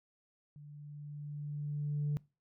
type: tone with level ramp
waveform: sine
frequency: 146.83 Hz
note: D3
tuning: in tune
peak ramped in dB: -49 to -28 dBFS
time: 0.56-2.17 s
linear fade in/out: 0 ms
effects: noise-tail reverb RT60 0.3 s tail -24 dB re dry + tanh soft clip ceiling -28 dBFS